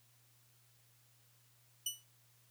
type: tone with exponential decay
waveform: 15% pulse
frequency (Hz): 2961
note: F#7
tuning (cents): +1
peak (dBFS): -25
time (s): 1.86-2.04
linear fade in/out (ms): 5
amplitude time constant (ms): 37
effects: added 119 Hz sine -70 dBFS peak until 2.5 s + white hiss -70 dBFS RMS until 2.5 s